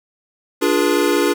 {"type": "chord", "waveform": "square", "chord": "D diminished seventh", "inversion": "none", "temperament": "equal with one note detuned", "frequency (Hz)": [293.7, 349.2, 415.3, 482], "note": ["D4", "F4", "Ab4", "Cb5"], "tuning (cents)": [0, 0, 0, -42], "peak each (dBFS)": [-20, -20, -20, -22], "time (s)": [0.61, 1.34], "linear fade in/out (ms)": 20, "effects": []}